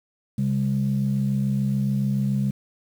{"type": "tone pair together", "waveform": "sine", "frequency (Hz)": [134.49, 201.5], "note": ["C3", "G3"], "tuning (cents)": [48, 48], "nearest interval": "perfect fifth", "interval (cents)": 700, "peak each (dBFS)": -22, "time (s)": [0.38, 2.51], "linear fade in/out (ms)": 5, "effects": ["tanh soft clip ceiling -14 dBFS", "8-bit"]}